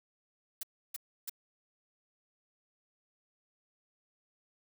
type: noise bursts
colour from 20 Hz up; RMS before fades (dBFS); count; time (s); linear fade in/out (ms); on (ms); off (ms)
blue; -38; 3; 0.61-1.296; 5; 22; 310
effects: none